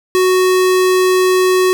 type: tone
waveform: square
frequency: 370 Hz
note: F#4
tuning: in tune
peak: -10 dBFS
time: 0.15-1.73 s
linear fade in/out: 0 ms
effects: 7-bit